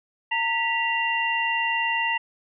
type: tone cluster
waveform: sine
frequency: 916 / 1956 / 2776 Hz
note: A#5 / B6 / F7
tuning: -31 / -17 / -11 cents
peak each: -26 dBFS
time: 0.31-2.18 s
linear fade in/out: 10 ms
effects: none